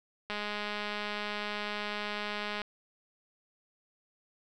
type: click train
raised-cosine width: 0.3 ms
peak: -20 dBFS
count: 483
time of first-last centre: 0.3-2.617 s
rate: 208 Hz
effects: none